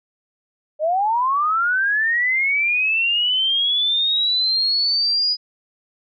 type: linear sweep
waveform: sine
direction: up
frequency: 590 to 4956 Hz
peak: -16 dBFS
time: 0.79-5.37 s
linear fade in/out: 50 ms
effects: none